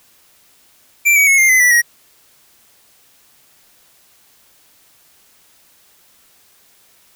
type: tone with pitch steps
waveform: square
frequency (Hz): 2349 / 2266 / 2187 / 2110 / 2035 / 1963.9 / 1894.8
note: D7 / C#7 / C#7 / C7 / C7 / B6 / A#6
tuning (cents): 0 / +37 / -24 / +14 / -49 / -10 / +28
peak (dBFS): -9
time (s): 1.05-1.82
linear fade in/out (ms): 20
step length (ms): 110
effects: white hiss -52 dBFS RMS until 7.15 s